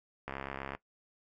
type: click train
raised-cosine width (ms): 0.5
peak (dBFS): -23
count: 33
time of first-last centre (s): 0.28-0.75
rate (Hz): 68.1
effects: noise-tail reverb RT60 0.1 s tail -18 dB re dry